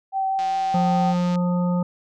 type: tone with vibrato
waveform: sine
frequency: 771 Hz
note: G5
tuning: 29 cents flat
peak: -20 dBFS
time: 0.12-1.15 s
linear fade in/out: 50 ms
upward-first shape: triangle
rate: 5.1 Hz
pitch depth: 10 cents each way
type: click train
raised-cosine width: 0.2 ms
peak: -21 dBFS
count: 171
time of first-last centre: 0.39-1.356 s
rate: 176 Hz
type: harmonic tone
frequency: 177.5 Hz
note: F3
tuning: 28 cents sharp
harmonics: 1 / 3 / 5 / 7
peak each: -19 / -29 / -33 / -36 dBFS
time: 0.74-1.83 s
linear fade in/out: 5 ms
effects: none